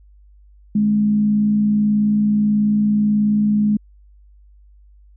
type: tone with frequency modulation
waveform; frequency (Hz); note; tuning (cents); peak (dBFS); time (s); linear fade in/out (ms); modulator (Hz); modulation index
sine; 209.6; G#3; +16; -13; 0.75-3.77; 5; 58.4; 0.23
effects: added 50 Hz sine -45 dBFS peak until 5.16 s